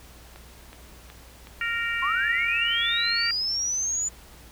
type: click train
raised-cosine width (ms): 0.3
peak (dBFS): -28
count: 4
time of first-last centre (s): 0.36-1.471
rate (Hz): 2.7
type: harmonic tone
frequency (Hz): 465.2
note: A#4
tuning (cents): -4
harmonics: 3 / 4 / 5 / 6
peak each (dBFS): -31 / -28 / -31 / -34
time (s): 1.61-3.31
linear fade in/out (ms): 2
type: linear sweep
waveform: sine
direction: up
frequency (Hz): 1033 to 7040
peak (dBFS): -24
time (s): 2.02-4.09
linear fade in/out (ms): 10
effects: added 60 Hz sine -49 dBFS peak until 4.51 s + pink hiss -50 dBFS RMS until 4.51 s